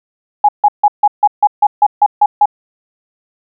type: tone bursts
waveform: sine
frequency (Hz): 830.6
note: G#5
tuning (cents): 0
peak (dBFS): -4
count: 11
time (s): 0.44-2.457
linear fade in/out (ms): 5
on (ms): 47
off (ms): 150
effects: none